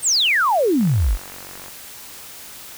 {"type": "exponential sweep", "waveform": "sine", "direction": "down", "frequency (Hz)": [9110, 39.17], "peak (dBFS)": -14, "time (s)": [0.02, 1.18], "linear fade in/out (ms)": 50}
{"type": "click train", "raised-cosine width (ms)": 0.5, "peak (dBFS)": -23, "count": 42, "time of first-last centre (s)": [0.81, 1.682], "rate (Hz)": 47}
{"effects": ["white hiss -38 dBFS RMS until 2.77 s"]}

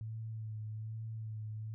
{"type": "tone with vibrato", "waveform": "sine", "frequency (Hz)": 109.7, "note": "A2", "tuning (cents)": -5, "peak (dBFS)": -39, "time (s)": [0.01, 1.74], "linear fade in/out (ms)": 0, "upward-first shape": "sine", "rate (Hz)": 1.2, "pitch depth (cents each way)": 29, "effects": []}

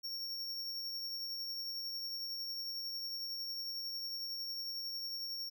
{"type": "tone with tremolo", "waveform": "square", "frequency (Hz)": 5510, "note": "F8", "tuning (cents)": -24, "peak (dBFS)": -38, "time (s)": [0.03, 5.5], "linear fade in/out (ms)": 20, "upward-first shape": "triangle", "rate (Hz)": 11, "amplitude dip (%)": 30, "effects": []}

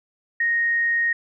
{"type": "tone", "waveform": "sine", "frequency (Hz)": 1864.7, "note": "A#6", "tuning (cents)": 0, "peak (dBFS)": -18, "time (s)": [0.4, 1.13], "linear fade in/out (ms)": 5, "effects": []}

